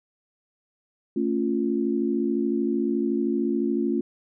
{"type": "chord", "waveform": "sine", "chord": "A augmented", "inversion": "none", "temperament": "equal with one note detuned", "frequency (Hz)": [223.6, 277.2, 349.2], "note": ["A3", "C#4", "E#4"], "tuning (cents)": [28, 0, 0], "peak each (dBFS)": -26, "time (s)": [1.16, 4.01], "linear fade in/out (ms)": 5, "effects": []}